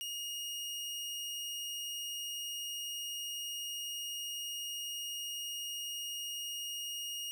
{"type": "tone", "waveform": "sawtooth", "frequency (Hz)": 2862, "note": "F7", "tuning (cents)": 42, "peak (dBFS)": -35, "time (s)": [0.01, 7.31], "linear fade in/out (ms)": 0, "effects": []}